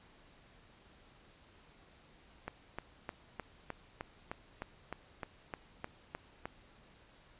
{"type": "click train", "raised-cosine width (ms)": 0.5, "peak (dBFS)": -24, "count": 14, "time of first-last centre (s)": [2.48, 6.456], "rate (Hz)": 3.27, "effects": ["pink hiss -62 dBFS RMS until 7.39 s", "resampled to 8000 Hz"]}